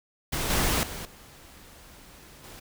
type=noise with level steps; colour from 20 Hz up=pink; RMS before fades=-29 / -25 / -37 / -50 / -45 dBFS; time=0.32-2.6 s; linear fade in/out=10 ms; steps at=0.5 / 0.83 / 1.05 / 2.44 s; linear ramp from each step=2 ms; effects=none